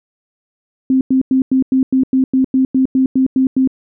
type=tone bursts; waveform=sine; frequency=262.1 Hz; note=C4; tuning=3 cents sharp; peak=-9 dBFS; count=14; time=0.9-3.675 s; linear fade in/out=2 ms; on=110 ms; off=95 ms; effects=none